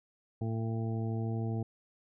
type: harmonic tone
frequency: 112.7 Hz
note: A2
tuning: 42 cents sharp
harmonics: 1 / 2 / 3 / 4 / 6 / 7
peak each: -32 / -38 / -42 / -44 / -48 / -49 dBFS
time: 0.41-1.63 s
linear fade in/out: 5 ms
effects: none